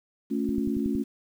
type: chord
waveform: sine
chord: A augmented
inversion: none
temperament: equal with one note detuned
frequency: 220 / 277.2 / 354.5 Hz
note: A3 / C#4 / E#4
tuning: 0 / 0 / +26 cents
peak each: -28 / -28 / -33 dBFS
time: 0.3-1.04 s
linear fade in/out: 20 ms
type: click train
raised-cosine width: 5 ms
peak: -23 dBFS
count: 6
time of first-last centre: 0.49-0.953 s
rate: 10.8 Hz
effects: 9-bit